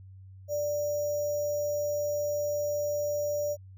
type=tone with sample-and-hold; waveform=sine; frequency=587.3 Hz; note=D5; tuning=in tune; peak=-27 dBFS; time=0.48-3.57 s; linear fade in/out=50 ms; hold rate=6300 Hz; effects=added 95 Hz sine -46 dBFS peak until 3.77 s